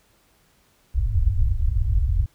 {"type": "low-pass noise", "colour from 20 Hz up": "pink", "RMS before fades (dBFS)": -20, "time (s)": [0.94, 2.26], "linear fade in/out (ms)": 5, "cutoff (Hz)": 110, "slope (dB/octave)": 96, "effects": ["pink hiss -61 dBFS RMS until 2.34 s"]}